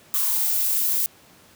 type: noise with high-pass filter sweep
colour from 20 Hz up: violet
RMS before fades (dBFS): -22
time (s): 0.14-1.06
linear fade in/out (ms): 0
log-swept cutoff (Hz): 1200 to 330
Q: 8.4
effects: pink hiss -52 dBFS RMS until 1.55 s + high-pass 100 Hz 12 dB/octave